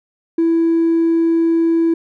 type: tone with hard clipping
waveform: sine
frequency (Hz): 331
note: E4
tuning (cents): +7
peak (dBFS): -12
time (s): 0.38-1.94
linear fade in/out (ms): 5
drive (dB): 1
effects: none